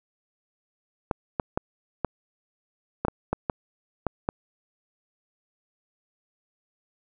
clicks, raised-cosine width 1 ms, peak -10 dBFS, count 10, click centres 1.112 / 1.398 / 1.575 / 2.047 / 3.05 / 3.083 / 3.33 / 3.498 / 4.067 / 4.289 s, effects none

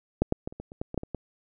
clicks, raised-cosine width 2 ms, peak -8 / -10 / -18 / -30 / -24 / -30 / -17 / -21 / -12 / -23 / -18 dBFS, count 11, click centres 0.22 / 0.324 / 0.475 / 0.525 / 0.6 / 0.719 / 0.815 / 0.944 / 0.977 / 1.034 / 1.147 s, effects none

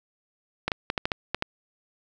clicks, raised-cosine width 0.3 ms, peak -9 dBFS, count 8, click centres 0.68 / 0.718 / 0.901 / 0.978 / 1.055 / 1.118 / 1.346 / 1.424 s, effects none

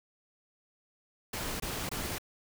pink noise bursts, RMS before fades -36 dBFS, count 3, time 1.33-2.184 s, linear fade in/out 5 ms, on 270 ms, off 22 ms, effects none

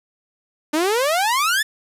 sawtooth exponential sweep, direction up, 293.7 to 1800 Hz, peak -13 dBFS, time 0.73-1.63 s, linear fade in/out 10 ms, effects resampled to 32000 Hz + 7-bit

